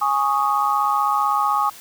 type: chord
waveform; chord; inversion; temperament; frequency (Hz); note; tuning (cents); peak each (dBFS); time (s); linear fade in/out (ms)
sine; Ab suspended fourth; none; equal; 830.6 / 1108.7 / 1244.5; Ab5 / Db6 / Eb6; 0 / 0 / 0; -21; 0.01-1.7; 10
effects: white hiss -42 dBFS RMS until 1.8 s